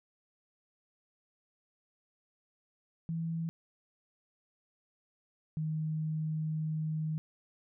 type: tone pair in turn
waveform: sine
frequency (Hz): 164.5 / 156.29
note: E3 / D#3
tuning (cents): -3 / +8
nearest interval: minor second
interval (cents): 89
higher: first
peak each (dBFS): -32 / -31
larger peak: second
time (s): 3.09-3.49 / 5.57-7.18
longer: second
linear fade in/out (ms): 0
effects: none